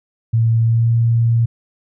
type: tone with pitch glide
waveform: sine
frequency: 114.1 to 116.09 Hz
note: A#2 to A#2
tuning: -37 to -7 cents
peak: -11 dBFS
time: 0.33-1.46 s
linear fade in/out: 10 ms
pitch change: +30 cents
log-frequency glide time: 0.61-0.91 s
effects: none